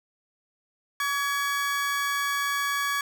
35% pulse tone pair together, 1135.9 / 1678 Hz, C#6 / G#6, +42 / +17 cents, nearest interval perfect fifth, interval 675 cents, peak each -26 dBFS, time 1-3.01 s, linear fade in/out 2 ms, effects none

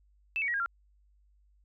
sine tone with pitch steps, 2637 / 2243 / 1908.2 / 1623.3 / 1380.9 Hz, E7 / C#7 / A#6 / G#6 / F6, 0 / +20 / +40 / -40 / -20 cents, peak -28 dBFS, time 0.36-0.66 s, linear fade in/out 0 ms, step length 60 ms, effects added 50 Hz sine -62 dBFS peak until 1.64 s

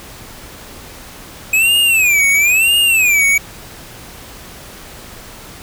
square tone with vibrato, 2515 Hz, D#7, 18 cents sharp, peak -10 dBFS, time 1.53-3.38 s, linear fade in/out 5 ms, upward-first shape sine, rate 1 Hz, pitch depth 210 cents each way, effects pink hiss -35 dBFS RMS until 5.62 s

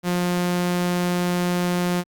sawtooth tone, 177.3 Hz, F3, 26 cents sharp, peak -16 dBFS, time 0.03-2.04 s, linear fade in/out 50 ms, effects Opus 48 kbps

